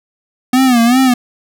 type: tone with vibrato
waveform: square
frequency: 246.9 Hz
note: B3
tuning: in tune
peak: -8 dBFS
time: 0.53-1.14 s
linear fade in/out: 5 ms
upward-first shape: sine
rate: 2.6 Hz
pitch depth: 120 cents each way
effects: none